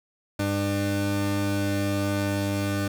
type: tone pair together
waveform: 30% pulse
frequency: 99.71 / 298.8 Hz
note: G2 / D4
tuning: +30 / +30 cents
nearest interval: octave + perfect fifth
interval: 1900 cents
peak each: -24 / -24 dBFS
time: 0.39-2.88 s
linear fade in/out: 5 ms
effects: none